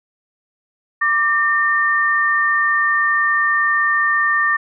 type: tone pair together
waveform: sine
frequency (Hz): 1177 / 1815.1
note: D6 / A#6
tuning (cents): +3 / -47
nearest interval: perfect fifth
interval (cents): 750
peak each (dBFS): -18 / -15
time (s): 1.01-4.57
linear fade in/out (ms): 10
effects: none